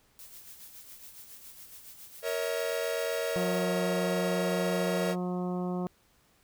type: noise with tremolo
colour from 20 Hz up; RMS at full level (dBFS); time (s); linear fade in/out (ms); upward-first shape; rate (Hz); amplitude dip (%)
blue; -47; 0.19-3.63; 0; sine; 7.2; 50
type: chord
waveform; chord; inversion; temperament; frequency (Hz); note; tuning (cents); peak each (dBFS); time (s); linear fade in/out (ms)
45% pulse; A# diminished; none; equal with one note detuned; 466.2 / 554.4 / 642.3; A#4 / C#5 / E5; 0 / 0 / -45; -33 / -35 / -34; 2.22-5.16; 50
type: harmonic tone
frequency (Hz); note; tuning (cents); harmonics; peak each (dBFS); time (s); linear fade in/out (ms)
180; F#3; -47; 1 / 2 / 3 / 4 / 5 / 6 / 7; -31 / -36 / -42 / -41 / -48 / -46 / -51; 3.36-5.87; 0
effects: pink hiss -66 dBFS RMS until 6.43 s